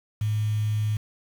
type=tone with quantisation; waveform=sine; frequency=106.9 Hz; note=A2; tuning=49 cents flat; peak=-22 dBFS; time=0.21-0.97 s; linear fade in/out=5 ms; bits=7; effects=none